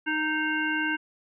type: harmonic tone with a mistuned harmonic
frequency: 308.8 Hz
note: D#4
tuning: 13 cents flat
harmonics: 1 / 3 / 5 / 7 / 9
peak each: -30 / -35 / -27 / -36 / -34 dBFS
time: 0.06-0.97 s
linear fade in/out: 20 ms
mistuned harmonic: 5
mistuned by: +18 cents
effects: none